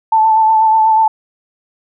sine tone with vibrato, 880 Hz, A5, in tune, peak -7 dBFS, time 0.12-1.08 s, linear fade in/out 5 ms, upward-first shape sine, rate 8.2 Hz, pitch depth 24 cents each way, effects none

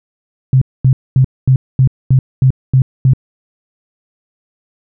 sine tone bursts, 130.81 Hz, C3, in tune, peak -5 dBFS, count 9, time 0.53-3.135 s, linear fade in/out 2 ms, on 85 ms, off 230 ms, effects none

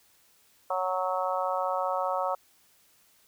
harmonic tone, 185 Hz, F#3, in tune, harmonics 3 / 4 / 5 / 6 / 7, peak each -31 / -32 / -33 / -34 / -34 dBFS, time 0.7-2.35 s, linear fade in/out 5 ms, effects white hiss -63 dBFS RMS until 3.27 s

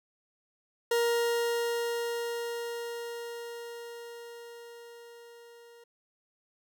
40% pulse tone with level ramp, 470 Hz, A#4, 14 cents sharp, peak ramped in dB -23 to -51 dBFS, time 0.91-5.84 s, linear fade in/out 5 ms, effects none

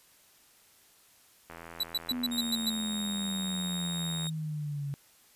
click train, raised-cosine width 0.5 ms, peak -29 dBFS, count 233, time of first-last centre 1.5-4.268 s, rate 83.8 Hz
45% pulse tone bursts, 3954 Hz, B7, 1 cent sharp, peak -27 dBFS, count 7, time 1.8-2.698 s, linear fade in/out 5 ms, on 34 ms, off 110 ms
sine exponential sweep, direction down, 250.6 to 139.5 Hz, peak -32 dBFS, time 2.11-4.94 s, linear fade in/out 0 ms
sawtooth tone, 3729 Hz, A#7, in tune, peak -32 dBFS, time 2.31-4.3 s, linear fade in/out 10 ms
effects white hiss -61 dBFS RMS until 5.35 s + resampled to 32000 Hz

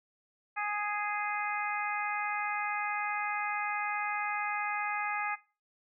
harmonic tone, 415.3 Hz, G#4, in tune, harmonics 2 / 3 / 4 / 5 / 6, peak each -35 / -37 / -38 / -39 / -40 dBFS, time 0.56-5.36 s, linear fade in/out 20 ms, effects noise-tail reverb RT60 0.3 s tail -18 dB re dry

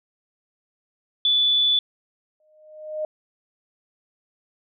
sine tone, 3469 Hz, A7, 25 cents flat, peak -16 dBFS, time 1.25-1.79 s, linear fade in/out 2 ms
sine tone with exponential growth, 616 Hz, D#5, 17 cents flat, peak -22 dBFS, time 2.4-3.05 s, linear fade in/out 2 ms, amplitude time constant 140 ms
effects none

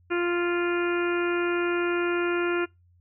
harmonic tone, 348.6 Hz, F4, 3 cents flat, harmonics 1 / 2 / 3 / 4 / 5 / 6 / 7 / 8, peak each -24 / -38 / -37 / -31 / -37 / -42 / -35 / -41 dBFS, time 0.1-2.66 s, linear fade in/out 20 ms, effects noise-tail reverb RT60 0.2 s tail -24 dB re dry + added 88 Hz sine -57 dBFS peak until 3 s

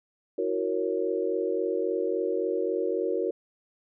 sine chord, F# dominant seventh, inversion third, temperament equal with one note detuned, 326.4 / 370 / 466.2 / 554.4 Hz, E4 / F#4 / A#4 / C#5, -17 / 0 / 0 / 0 cents, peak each -33 / -29 / -29 / -33 dBFS, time 0.38-3.31 s, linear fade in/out 5 ms, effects none

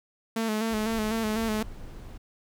sawtooth tone with vibrato, 220 Hz, A3, in tune, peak -22 dBFS, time 0.36-1.63 s, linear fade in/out 5 ms, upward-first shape square, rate 4 Hz, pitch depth 43 cents each way
brown noise, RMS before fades -41 dBFS, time 0.7-2.18 s, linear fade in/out 10 ms
effects none

